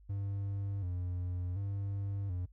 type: tone with vibrato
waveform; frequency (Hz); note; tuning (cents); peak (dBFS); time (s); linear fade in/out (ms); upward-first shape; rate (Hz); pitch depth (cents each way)
triangle; 94.4; F#2; +35; -32; 0.09-2.46; 10; square; 0.68; 90
effects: noise-tail reverb RT60 0.1 s tail -24 dB re dry + added 50 Hz sine -56 dBFS peak until 2.52 s